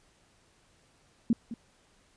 sine tone with echo, 231 Hz, A#3, 16 cents flat, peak -20 dBFS, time 1.3-1.33 s, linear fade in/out 2 ms, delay 210 ms, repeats 1, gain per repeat -14 dB, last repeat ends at 1.54 s, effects pink hiss -65 dBFS RMS until 2.16 s + resampled to 22050 Hz

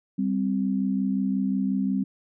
sine tone pair together, 196 / 261.6 Hz, G3 / C4, 0 / 0 cents, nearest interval perfect fourth, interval 500 cents, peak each -24 / -26 dBFS, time 0.18-2.04 s, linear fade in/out 10 ms, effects none

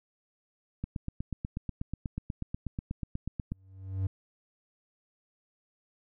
click train, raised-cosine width 5 ms, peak -21 dBFS, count 23, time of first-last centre 0.84-3.52 s, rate 8.21 Hz
triangle tone with exponential growth, 95.5 Hz, G2, 45 cents flat, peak -23 dBFS, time 3.51-4.07 s, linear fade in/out 5 ms, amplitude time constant 120 ms
effects none

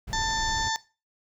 brown noise, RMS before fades -35 dBFS, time 0.07-0.69 s, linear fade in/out 10 ms
harmonic tone, 889 Hz, A5, 18 cents sharp, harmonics 1 / 2 / 4 / 5 / 6 / 7 / 8, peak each -29 / -32 / -35 / -36 / -37 / -37 / -38 dBFS, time 0.13-0.76 s, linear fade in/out 0 ms
effects noise-tail reverb RT60 0.3 s tail -17 dB re dry

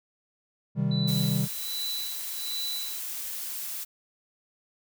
triangle chord, C minor, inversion none, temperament equal with one note detuned, 130.81 / 156.92 / 196 Hz, C3 / Eb3 / G3, 0 / +15 / 0 cents, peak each -26 dBFS, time 0.75-1.48 s, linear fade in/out 50 ms
sine tone with tremolo, 3973 Hz, B7, 10 cents sharp, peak -30 dBFS, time 0.91-3 s, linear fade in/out 5 ms, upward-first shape sine, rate 1.3 Hz, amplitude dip 85%
blue noise, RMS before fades -35 dBFS, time 1.07-3.85 s, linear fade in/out 20 ms
effects none

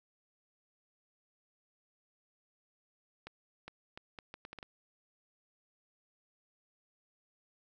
accelerating click train, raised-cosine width 0.3 ms, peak -29 dBFS, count 9, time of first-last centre 3.27-4.629 s, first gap 410 ms, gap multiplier 0.72, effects none

